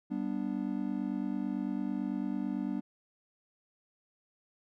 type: chord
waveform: triangle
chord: G major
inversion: none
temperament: just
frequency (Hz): 196 / 245 / 294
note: G3 / B3 / D4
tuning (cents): 0 / -14 / +2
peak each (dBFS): -34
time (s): 0.1-2.81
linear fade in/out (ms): 20
effects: none